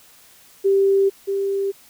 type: tone pair in turn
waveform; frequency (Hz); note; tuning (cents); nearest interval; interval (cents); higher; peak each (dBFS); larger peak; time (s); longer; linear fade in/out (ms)
sine; 392 / 394.2; G4 / G4; 0 / +10; unison; 10; second; -13 / -19; first; 0.64-1.1 / 1.27-1.72; first; 20
effects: white hiss -50 dBFS RMS until 1.89 s